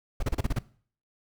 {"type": "noise bursts", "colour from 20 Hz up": "brown", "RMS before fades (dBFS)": -25, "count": 7, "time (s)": [0.2, 0.588], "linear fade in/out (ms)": 5, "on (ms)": 28, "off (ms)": 32, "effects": ["noise-tail reverb RT60 0.5 s tail -20 dB re dry"]}